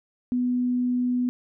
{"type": "tone", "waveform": "sine", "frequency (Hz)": 247.7, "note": "B3", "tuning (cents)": 5, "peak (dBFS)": -21, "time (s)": [0.32, 1.29], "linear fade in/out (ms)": 0, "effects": []}